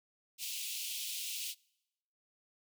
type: high-pass noise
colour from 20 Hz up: pink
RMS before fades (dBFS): -40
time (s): 0.38-1.55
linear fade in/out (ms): 50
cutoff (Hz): 2600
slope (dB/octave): 48
effects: noise-tail reverb RT60 0.9 s tail -26 dB re dry